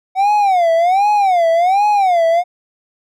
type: tone with vibrato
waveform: triangle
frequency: 743 Hz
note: F#5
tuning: 7 cents sharp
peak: -8 dBFS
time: 0.15-2.44 s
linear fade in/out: 50 ms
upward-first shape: sine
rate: 1.3 Hz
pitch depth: 210 cents each way
effects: none